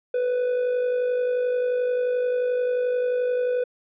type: tone with amplitude modulation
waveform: triangle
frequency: 496.2 Hz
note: B4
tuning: 8 cents sharp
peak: -17 dBFS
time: 0.14-3.64 s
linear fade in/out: 5 ms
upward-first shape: sine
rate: 51.4 Hz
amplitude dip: 40%
effects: resampled to 8000 Hz